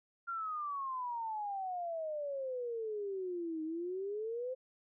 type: exponential two-way sweep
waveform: sine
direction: down then up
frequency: 1396.9 to 311.1 to 523 Hz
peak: -36 dBFS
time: 0.27-4.55 s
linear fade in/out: 20 ms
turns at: 3.63 s
effects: none